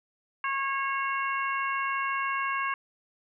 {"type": "harmonic tone with a mistuned harmonic", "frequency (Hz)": 546, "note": "C#5", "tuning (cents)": -26, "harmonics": [2, 3, 4, 5], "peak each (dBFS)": [-29, -33, -35, -37], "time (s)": [0.44, 2.74], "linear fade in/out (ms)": 2, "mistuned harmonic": 5, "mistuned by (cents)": 17, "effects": []}